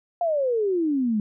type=exponential sweep; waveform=sine; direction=down; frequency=710 to 204.6 Hz; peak=-20 dBFS; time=0.21-1.2 s; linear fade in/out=2 ms; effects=none